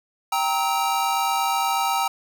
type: chord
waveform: square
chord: E diminished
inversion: first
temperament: equal with one note detuned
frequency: 784 / 932.3 / 1290.6 Hz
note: G5 / Bb5 / E6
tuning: 0 / 0 / -37 cents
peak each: -25 / -25 / -27 dBFS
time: 0.32-2.08 s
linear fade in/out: 5 ms
effects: none